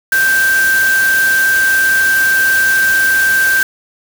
sine tone in noise, 1568 Hz, G6, in tune, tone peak -9 dBFS, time 0.12-3.63 s, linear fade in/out 2 ms, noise white, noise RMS -21 dBFS, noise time 0.12-3.63 s, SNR +9 dB, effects none

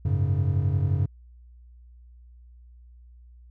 triangle chord, F# suspended second, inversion none, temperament equal, 92.5 / 103.83 / 138.59 Hz, F#2 / G#2 / C#3, 0 / 0 / 0 cents, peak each -22 / -25 / -24 dBFS, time 0.05-1.06 s, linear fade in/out 5 ms, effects added 60 Hz sine -47 dBFS peak until 3.5 s

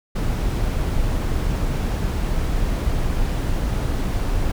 brown noise, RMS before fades -21 dBFS, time 0.15-4.52 s, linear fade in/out 10 ms, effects none

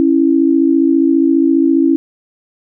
sine tone pair together, 274.8 / 329.6 Hz, C#4 / E4, -15 / 0 cents, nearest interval minor third, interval 315 cents, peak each -11 dBFS, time 0-1.96 s, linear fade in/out 0 ms, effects none

